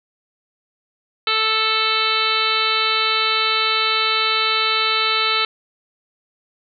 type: harmonic tone with a mistuned harmonic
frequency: 440 Hz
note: A4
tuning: in tune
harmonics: 1 / 2 / 3 / 4 / 5 / 6 / 7 / 8 / 9 / 10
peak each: -29 / -32 / -21 / -31 / -25 / -25 / -25 / -28 / -22 / -30 dBFS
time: 1.27-5.45 s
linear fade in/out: 2 ms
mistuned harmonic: 8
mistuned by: +31 cents
effects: none